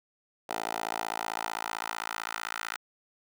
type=tone with high-pass filter sweep; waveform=10% pulse; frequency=55.6 Hz; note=A1; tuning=19 cents sharp; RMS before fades=-35 dBFS; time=0.49-2.77 s; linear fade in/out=5 ms; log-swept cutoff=620 to 1400 Hz; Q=1.9; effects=none